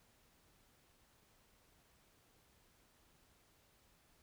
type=silence; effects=pink hiss -71 dBFS RMS until 4.22 s